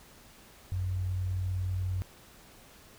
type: tone pair together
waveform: sine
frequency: 52.35 / 92.5 Hz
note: G#1 / F#2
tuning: +15 / 0 cents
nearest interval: minor seventh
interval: 985 cents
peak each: -40 / -29 dBFS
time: 0.72-2.02 s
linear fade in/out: 0 ms
effects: pink hiss -55 dBFS RMS until 2.98 s